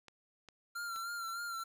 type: clicks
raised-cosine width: 0.2 ms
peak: -35 dBFS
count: 3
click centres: 0.083 / 0.487 / 0.961 s
type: tone with vibrato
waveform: square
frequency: 1378 Hz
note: F6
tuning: 24 cents flat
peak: -39 dBFS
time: 0.75-1.64 s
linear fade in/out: 10 ms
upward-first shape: sine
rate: 3.3 Hz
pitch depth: 41 cents each way
effects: 11-bit